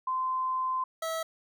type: tone pair in turn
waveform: sine / 25% pulse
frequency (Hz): 1034 / 649.7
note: C6 / E5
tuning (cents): -21 / -25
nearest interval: minor sixth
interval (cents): 804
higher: first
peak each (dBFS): -27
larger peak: neither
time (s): 0.07-0.84 / 1.02-1.23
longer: first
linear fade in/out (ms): 5
effects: none